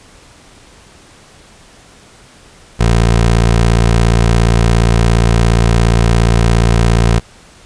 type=tone; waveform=20% pulse; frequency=57.2 Hz; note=A#1; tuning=32 cents flat; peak=-3 dBFS; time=2.79-7.2 s; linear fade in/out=20 ms; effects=pink hiss -42 dBFS RMS until 7.65 s + resampled to 22050 Hz